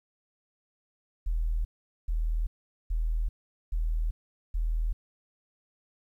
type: tone bursts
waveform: sine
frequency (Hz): 40.19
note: E1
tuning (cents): -43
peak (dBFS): -25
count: 5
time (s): 1.26-4.93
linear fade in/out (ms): 10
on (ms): 390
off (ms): 430
effects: 11-bit